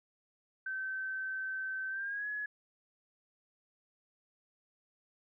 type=tone with pitch glide; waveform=sine; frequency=1541 to 1690.2 Hz; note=G6 to G#6; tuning=-30 to +30 cents; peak=-35 dBFS; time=0.66-2.46 s; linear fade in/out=5 ms; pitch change=+160 cents; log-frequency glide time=1.89-2.28 s; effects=none